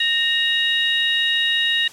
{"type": "tone cluster", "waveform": "sine", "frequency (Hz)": [1848, 2843, 3789], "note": ["A#6", "F7", "A#7"], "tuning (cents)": [-16, 30, 27], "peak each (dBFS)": -21, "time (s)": [0, 1.88], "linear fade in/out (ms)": 5, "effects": ["white hiss -42 dBFS RMS until 1.92 s", "low-pass 9000 Hz 12 dB/octave"]}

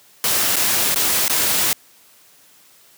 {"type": "noise with dropouts", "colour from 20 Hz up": "white", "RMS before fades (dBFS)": -18, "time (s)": [0.24, 1.73], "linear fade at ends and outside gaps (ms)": 1, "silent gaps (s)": [[0.559, 0.565], [0.945, 0.959], [1.281, 1.297]], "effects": ["white hiss -51 dBFS RMS until 2.97 s", "high-pass 100 Hz 12 dB/octave"]}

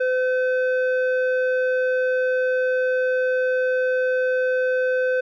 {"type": "tone with low-pass filter", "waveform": "square", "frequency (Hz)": 510, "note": "C5", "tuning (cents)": -44, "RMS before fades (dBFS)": -21, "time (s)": [0, 5.21], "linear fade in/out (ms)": 10, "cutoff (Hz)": 1500, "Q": 1.5, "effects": []}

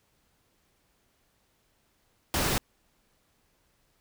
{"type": "noise", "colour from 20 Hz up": "pink", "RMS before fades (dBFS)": -27, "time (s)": [2.34, 2.58], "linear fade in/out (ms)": 0, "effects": ["pink hiss -70 dBFS RMS until 4 s"]}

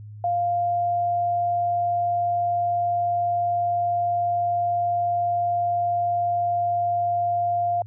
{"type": "tone", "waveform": "sine", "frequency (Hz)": 698.5, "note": "F5", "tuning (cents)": 0, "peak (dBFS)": -20, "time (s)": [0.24, 7.82], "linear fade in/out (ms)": 2, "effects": ["added 105 Hz sine -37 dBFS peak until 7.86 s"]}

